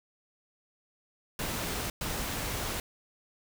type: noise bursts at uneven times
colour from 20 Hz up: pink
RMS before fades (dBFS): -34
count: 2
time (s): 1.39-1.9 / 2.01-2.8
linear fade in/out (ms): 2
effects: none